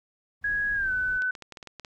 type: noise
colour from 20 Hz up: brown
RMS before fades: -44 dBFS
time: 0.41-1.21 s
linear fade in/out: 50 ms
type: tone with pitch glide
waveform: sine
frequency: 1661 to 1505.6 Hz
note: G#6 to F#6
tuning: 0 to +30 cents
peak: -24 dBFS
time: 0.44-1.31 s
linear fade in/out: 5 ms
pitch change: -170 cents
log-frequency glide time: 0.74-0.92 s
type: clicks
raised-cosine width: 0.2 ms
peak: -24 dBFS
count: 9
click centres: 1.221 / 1.352 / 1.423 / 1.523 / 1.572 / 1.628 / 1.673 / 1.797 / 1.848 s
effects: none